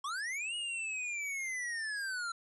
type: linear two-way sweep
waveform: square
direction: up then down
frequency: 1068 to 2897 to 1349 Hz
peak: -36 dBFS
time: 0.04-2.32 s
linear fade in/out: 5 ms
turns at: 0.55 s
effects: resampled to 24000 Hz + 12-bit